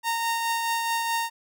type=tone with tremolo; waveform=sawtooth; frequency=922 Hz; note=A#5; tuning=19 cents flat; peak=-19 dBFS; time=0.03-1.3 s; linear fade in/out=50 ms; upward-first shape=triangle; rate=4.7 Hz; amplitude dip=35%; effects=none